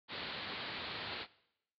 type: low-pass noise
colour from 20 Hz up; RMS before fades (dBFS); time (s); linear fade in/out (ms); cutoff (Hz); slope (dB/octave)
white; -43; 0.08-1.27; 50; 4500; 96
effects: noise-tail reverb RT60 0.8 s tail -20 dB re dry + high-pass 80 Hz 12 dB/octave